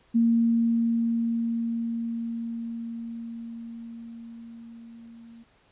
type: tone with level ramp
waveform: sine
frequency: 231.1 Hz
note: A#3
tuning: 15 cents flat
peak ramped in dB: -17 to -45 dBFS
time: 0.14-5.44 s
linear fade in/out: 20 ms
effects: pink hiss -62 dBFS RMS until 5.71 s + resampled to 8000 Hz